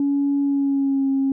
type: tone with pitch glide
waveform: sine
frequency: 281.7 to 271 Hz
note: C#4 to C#4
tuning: +28 to -39 cents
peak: -16 dBFS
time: 0-1.32 s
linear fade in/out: 2 ms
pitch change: -67 cents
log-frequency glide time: 0.41-1.09 s
effects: tanh soft clip ceiling -13 dBFS